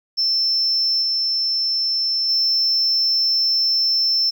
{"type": "tone with level steps", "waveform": "sine", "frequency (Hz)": 5330, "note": "E8", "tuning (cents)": 18, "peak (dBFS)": [-15, -17, -14], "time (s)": [0.17, 4.31], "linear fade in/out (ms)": 20, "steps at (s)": [1.01, 2.28], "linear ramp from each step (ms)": 20, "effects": ["tanh soft clip ceiling -12 dBFS", "9-bit"]}